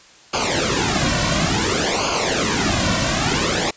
pink noise with flanger, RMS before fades -19 dBFS, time 0.33-3.71 s, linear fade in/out 10 ms, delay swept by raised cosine 0.53 to 2.43 ms, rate 0.57 Hz, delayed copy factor -0.85, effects white hiss -47 dBFS RMS until 3.76 s + resampled to 16000 Hz

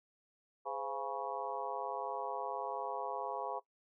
harmonic tone with a mistuned harmonic, 138.59 Hz, C#3, in tune, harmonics 3 / 4 / 5 / 6 / 7 / 8, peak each -46 / -44 / -44 / -43 / -43 / -45 dBFS, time 0.65-3.6 s, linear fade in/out 20 ms, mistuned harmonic 4, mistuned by -120 cents, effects noise-tail reverb RT60 0.1 s tail -18 dB re dry

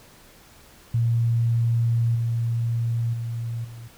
sine tone with level steps, 116.54 Hz, A#2, in tune, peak -18 / -21 / -26 / -36 dBFS, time 0.94-3.88 s, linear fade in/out 5 ms, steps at 2.15 / 3.13 / 3.64 s, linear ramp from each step 10 ms, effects pink hiss -51 dBFS RMS until 3.97 s

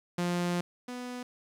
sawtooth tone pair in turn, 175.6 / 247.6 Hz, F3 / B3, +10 / +5 cents, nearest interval tritone, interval 595 cents, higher second, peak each -24 / -33 dBFS, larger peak first, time 0.18-0.61 / 0.88-1.23 s, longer first, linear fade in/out 5 ms, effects low-pass 10000 Hz 12 dB/octave + 10-bit

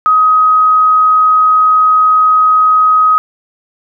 sine tone, 1261 Hz, D#6, 23 cents sharp, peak -5 dBFS, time 0.06-3.18 s, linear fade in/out 0 ms, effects none

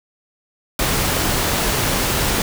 pink noise, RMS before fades -19 dBFS, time 0.79-2.42 s, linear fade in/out 2 ms, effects none

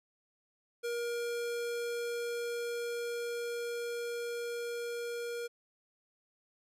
square tone with level ramp, 473.5 Hz, A#4, 27 cents sharp, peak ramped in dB -34 to -37 dBFS, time 0.83-5.48 s, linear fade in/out 20 ms, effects resampled to 32000 Hz

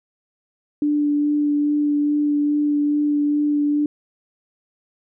sine tone with vibrato, 293.7 Hz, D4, in tune, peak -16 dBFS, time 0.82-3.86 s, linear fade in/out 2 ms, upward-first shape sine, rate 2.4 Hz, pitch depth 11 cents each way, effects none

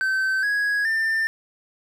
triangle tone with pitch steps, 1542 / 1662.2 / 1791.9 Hz, G6 / G#6 / A6, -29 / +1 / +31 cents, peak -18 dBFS, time 0.01-1.27 s, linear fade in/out 0 ms, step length 420 ms, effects none

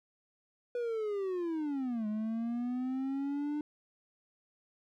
triangle linear two-way sweep, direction down then up, 490 to 210 to 300 Hz, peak -30 dBFS, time 0.75-3.61 s, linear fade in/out 2 ms, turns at 2.07 s, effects none

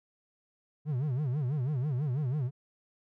triangle tone with vibrato, 136.8 Hz, C#3, 23 cents flat, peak -26 dBFS, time 0.85-2.51 s, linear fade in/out 50 ms, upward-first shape sine, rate 6.1 Hz, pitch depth 220 cents each way, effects none

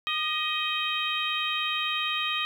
harmonic tone with a mistuned harmonic, 629 Hz, D#5, 19 cents sharp, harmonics 2 / 3 / 4 / 5 / 6, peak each -32 / -36 / -31 / -31 / -34 dBFS, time 0.07-2.45 s, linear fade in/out 0 ms, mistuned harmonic 2, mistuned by -47 cents, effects 9-bit

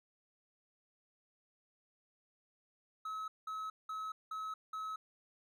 triangle tone bursts, 1287 Hz, E6, 42 cents flat, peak -37 dBFS, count 5, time 3.05-4.96 s, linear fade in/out 5 ms, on 230 ms, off 190 ms, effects none

